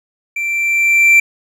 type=tone with level ramp; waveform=triangle; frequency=2349 Hz; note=D7; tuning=in tune; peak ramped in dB=-16 to -3 dBFS; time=0.36-1.2 s; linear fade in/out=5 ms; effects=none